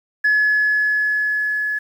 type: tone with level ramp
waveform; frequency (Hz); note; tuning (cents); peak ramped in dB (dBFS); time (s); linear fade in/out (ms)
sine; 1703; G#6; +43; -11 to -19; 0.24-1.79; 10
effects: tanh soft clip ceiling -10 dBFS + 8-bit